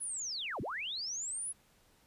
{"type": "linear two-way sweep", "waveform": "sine", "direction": "down then up", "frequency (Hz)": [10548, 69.3, 10548], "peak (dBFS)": -36, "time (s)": [0, 1.53], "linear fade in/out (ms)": 20, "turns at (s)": 0.61, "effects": ["pink hiss -67 dBFS RMS until 2.06 s", "resampled to 32000 Hz"]}